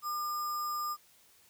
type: tone with sample-and-hold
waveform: sine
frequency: 1204 Hz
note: D6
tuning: 43 cents sharp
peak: -32 dBFS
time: 0.02-0.97 s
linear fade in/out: 50 ms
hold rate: 6300 Hz
effects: white hiss -63 dBFS RMS until 1.49 s